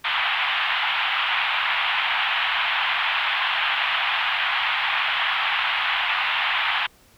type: band-pass noise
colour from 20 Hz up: white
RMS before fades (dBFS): -23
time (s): 0.04-6.87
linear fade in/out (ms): 10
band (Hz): 760 to 3300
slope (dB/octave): 48
effects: pink hiss -55 dBFS RMS until 7.17 s